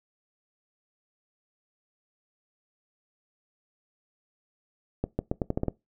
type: accelerating click train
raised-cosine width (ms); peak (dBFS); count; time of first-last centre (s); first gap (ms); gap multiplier
2; -13; 8; 5.04-5.683; 150; 0.83
effects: noise-tail reverb RT60 0.2 s tail -21 dB re dry